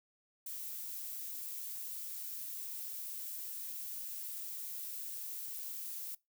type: noise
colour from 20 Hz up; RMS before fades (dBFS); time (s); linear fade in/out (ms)
violet; -43; 0.46-6.15; 5
effects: noise-tail reverb RT60 0.2 s tail -22 dB re dry